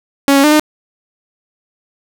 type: tone with pitch steps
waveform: sawtooth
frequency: 278.3 / 276 / 300.9 / 304.5 Hz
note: C#4 / C#4 / D4 / D#4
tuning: +7 / -7 / +42 / -37 cents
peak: -3 dBFS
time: 0.28-0.596 s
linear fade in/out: 0 ms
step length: 79 ms
effects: none